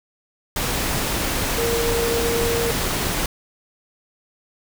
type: tone in noise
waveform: sine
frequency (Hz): 466.2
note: A#4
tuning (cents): 0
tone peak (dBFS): -21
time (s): 1.58-2.71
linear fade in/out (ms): 2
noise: pink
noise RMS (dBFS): -23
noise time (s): 0.56-3.26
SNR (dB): -1
effects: none